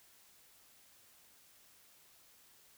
silence, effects white hiss -64 dBFS RMS until 2.77 s

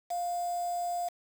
sine tone with quantisation, 701 Hz, F5, 6 cents sharp, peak -30 dBFS, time 0.1-1.09 s, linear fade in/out 10 ms, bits 7, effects none

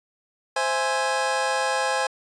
25% pulse chord, C augmented, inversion none, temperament equal, 523.3 / 659.3 / 830.6 Hz, C5 / E5 / G#5, 0 / 0 / 0 cents, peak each -22 / -27 / -21 dBFS, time 0.56-2.07 s, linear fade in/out 5 ms, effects resampled to 22050 Hz

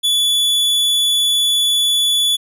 45% pulse tone, 3439 Hz, A7, 40 cents flat, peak -13 dBFS, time 0.03-2.37 s, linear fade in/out 20 ms, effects resampled to 32000 Hz

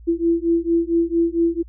sine beating tone pair, 333.9 / 338.3 Hz, E4 / E4, +22 / +45 cents, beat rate 4.4 Hz, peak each -19 dBFS, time 0.07-1.63 s, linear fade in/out 20 ms, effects added 57 Hz sine -39 dBFS peak until 1.68 s

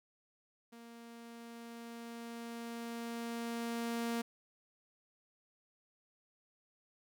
sawtooth tone with level ramp, 233.1 Hz, A#3, in tune, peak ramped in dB -48 to -30 dBFS, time 0.72-4.22 s, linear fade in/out 10 ms, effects none

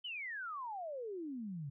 sine exponential sweep, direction down, 3095 to 133.3 Hz, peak -40 dBFS, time 0.04-1.7 s, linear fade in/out 10 ms, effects none

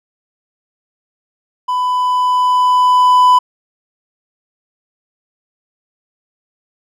triangle tone with level ramp, 999 Hz, B5, 20 cents sharp, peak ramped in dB -12 to -3 dBFS, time 1.68-3.39 s, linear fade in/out 10 ms, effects none

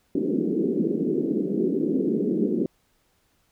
white band-pass noise, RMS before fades -24 dBFS, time 0.15-2.66 s, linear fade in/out 2 ms, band 180 to 410 Hz, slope 48 dB/octave, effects pink hiss -67 dBFS RMS until 3.51 s

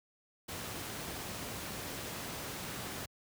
pink noise, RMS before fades -41 dBFS, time 0.48-3.06 s, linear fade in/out 10 ms, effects high-pass 80 Hz 12 dB/octave

